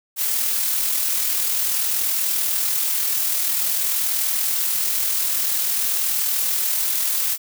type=noise with amplitude modulation; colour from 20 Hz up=blue; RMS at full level=-20 dBFS; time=0.16-7.38 s; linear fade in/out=50 ms; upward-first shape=sine; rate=40.5 Hz; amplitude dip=30%; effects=none